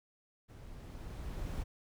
brown noise with level ramp, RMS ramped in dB -51 to -38 dBFS, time 0.48-1.64 s, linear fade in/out 20 ms, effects none

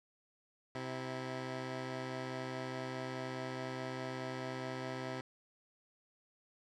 10% pulse tone pair together, 129.4 / 325.9 Hz, C3 / E4, -19 / -20 cents, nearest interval octave + major third, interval 1599 cents, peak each -32 / -37 dBFS, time 0.75-5.21 s, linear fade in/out 2 ms, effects low-pass 5000 Hz 12 dB/octave

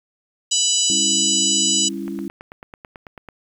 harmonic tone, 987.8 Hz, B5, in tune, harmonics 3 / 4 / 5 / 6 / 7 / 8, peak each -21 / -26 / -27 / -26 / -22 / -21 dBFS, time 0.51-1.89 s, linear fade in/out 10 ms
sine chord, C# diminished, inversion second, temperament just, 199.57 / 277.2 / 332.6 Hz, G3 / C#4 / E4, +31 / 0 / +16 cents, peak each -29 / -30 / -29 dBFS, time 0.9-2.28 s, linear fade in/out 0 ms
click train, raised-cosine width 0.5 ms, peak -22 dBFS, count 12, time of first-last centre 2.08-3.287 s, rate 9.11 Hz
effects 8-bit

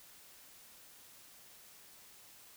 silence, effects white hiss -58 dBFS RMS until 2.56 s

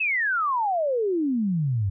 sine exponential sweep, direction down, 2675 to 92.7 Hz, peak -21 dBFS, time 0-1.9 s, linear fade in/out 10 ms, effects none

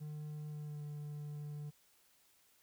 triangle tone with pitch glide, 150.8 to 147.87 Hz, D3 to D3, +46 to +12 cents, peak -40 dBFS, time 0-1.71 s, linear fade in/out 20 ms, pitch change -34 cents, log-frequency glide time 0.46-0.84 s, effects white hiss -70 dBFS RMS until 2.62 s

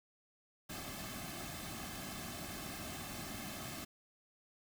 pink noise with comb filter, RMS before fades -45 dBFS, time 0.69-3.85 s, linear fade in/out 10 ms, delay 2.1 ms, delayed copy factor -0.75, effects none

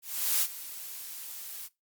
blue noise with ADSR envelope, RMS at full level -25 dBFS, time 0.02-1.69 s, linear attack 390 ms, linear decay 62 ms, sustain -16 dB, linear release 36 ms, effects noise-tail reverb RT60 0.2 s tail -20 dB re dry + Opus 48 kbps

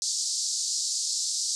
pink band-pass noise, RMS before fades -29 dBFS, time 0.02-1.55 s, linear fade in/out 0 ms, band 4400 to 8300 Hz, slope 48 dB/octave, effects none

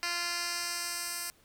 10% pulse tone with band-pass filter sweep, 346.7 Hz, F4, 13 cents flat, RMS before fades -35 dBFS, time 0.03-1.3 s, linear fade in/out 0 ms, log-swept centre 4100 to 10000 Hz, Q 1, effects pink hiss -64 dBFS RMS until 1.44 s

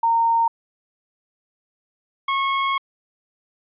sine / sawtooth tone pair in turn, 920 / 1092.2 Hz, A#5 / C#6, -23 / -26 cents, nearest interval minor third, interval 297 cents, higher second, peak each -15 dBFS, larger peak neither, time 0.03-0.48 / 2.28-2.78 s, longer second, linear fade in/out 5 ms, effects resampled to 8000 Hz

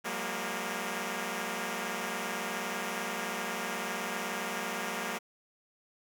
5% pulse tone cluster, 182.1 / 201.5 / 233.5 Hz, F#3 / G3 / A#3, -27 / +48 / +3 cents, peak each -28 / -27 / -25 dBFS, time 0.04-5.19 s, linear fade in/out 20 ms, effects none

